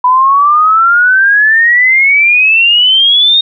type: exponential sweep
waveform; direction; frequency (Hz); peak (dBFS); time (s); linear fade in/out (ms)
sine; up; 987.8 to 3729; -4; 0.04-3.41; 5
effects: none